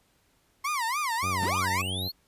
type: tone with vibrato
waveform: 30% pulse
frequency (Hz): 1049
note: C6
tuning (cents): +4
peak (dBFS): -24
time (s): 0.64-1.82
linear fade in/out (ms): 10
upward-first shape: sine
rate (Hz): 3.5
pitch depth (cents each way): 270
type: harmonic tone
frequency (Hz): 93.5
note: F#2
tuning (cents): +19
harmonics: 1 / 2 / 3 / 4 / 5 / 6 / 7 / 8 / 9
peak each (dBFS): -33 / -39 / -43 / -45 / -47 / -49 / -50 / -51 / -52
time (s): 1.22-2.09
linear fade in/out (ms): 20
type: linear sweep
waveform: square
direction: up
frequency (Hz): 55 to 4435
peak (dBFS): -32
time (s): 1.41-2.12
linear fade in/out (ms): 20
effects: pink hiss -67 dBFS RMS until 2.27 s + resampled to 32000 Hz